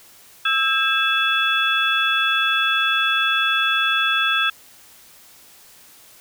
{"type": "tone cluster", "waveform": "sine", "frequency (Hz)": [1314, 1611, 2629, 3405], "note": ["E6", "G6", "E7", "G#7"], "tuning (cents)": [-6, 47, -5, 42], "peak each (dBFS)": -22, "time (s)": [0.45, 4.5], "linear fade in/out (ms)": 5, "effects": ["white hiss -48 dBFS RMS until 6.2 s"]}